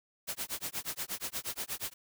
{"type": "noise with tremolo", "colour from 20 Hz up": "white", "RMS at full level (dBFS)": -35, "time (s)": [0.27, 1.94], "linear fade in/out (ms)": 20, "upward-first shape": "sine", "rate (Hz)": 8.4, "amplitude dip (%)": 100, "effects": []}